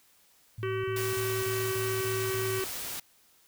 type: tone bursts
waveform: sine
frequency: 110 Hz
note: A2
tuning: in tune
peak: -35 dBFS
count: 7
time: 0.58-2.598 s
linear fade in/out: 5 ms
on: 260 ms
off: 33 ms
type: harmonic tone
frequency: 380.9 Hz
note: G4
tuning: 50 cents flat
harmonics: 1 / 3 / 4 / 5 / 6 / 7 / 8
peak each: -30 / -40 / -42 / -44 / -46 / -47 / -48 dBFS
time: 0.63-2.64 s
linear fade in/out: 0 ms
type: noise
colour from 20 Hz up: white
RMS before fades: -37 dBFS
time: 0.96-3 s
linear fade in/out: 5 ms
effects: white hiss -63 dBFS RMS until 3.47 s